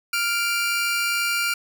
sawtooth tone pair together, 1396.9 / 2349 Hz, F6 / D7, 0 / 0 cents, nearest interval major sixth, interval 900 cents, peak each -20 / -21 dBFS, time 0.13-1.54 s, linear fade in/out 5 ms, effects 9-bit

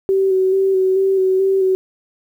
sine tone with vibrato, 381.3 Hz, G4, 48 cents flat, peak -12 dBFS, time 0.09-1.75 s, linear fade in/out 0 ms, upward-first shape square, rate 2.3 Hz, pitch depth 21 cents each way, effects 8-bit

